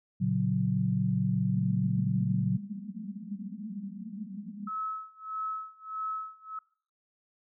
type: chord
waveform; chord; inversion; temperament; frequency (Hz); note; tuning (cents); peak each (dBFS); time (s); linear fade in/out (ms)
sine; F# major; first; equal with one note detuned; 116.54 / 141.18 / 185; A#2 / C#3 / F#3; 0 / +32 / 0; -31 / -30 / -27; 0.2-2.58; 20
type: band-pass noise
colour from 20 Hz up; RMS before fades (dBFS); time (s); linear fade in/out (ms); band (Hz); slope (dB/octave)
pink; -40; 1.55-4.69; 20; 190 to 220; 96
type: tone with tremolo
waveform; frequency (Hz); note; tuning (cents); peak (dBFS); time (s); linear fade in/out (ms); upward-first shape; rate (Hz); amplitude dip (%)
sine; 1293; E6; -34; -30; 4.67-6.59; 5; sine; 1.6; 95
effects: noise-tail reverb RT60 0.6 s tail -23 dB re dry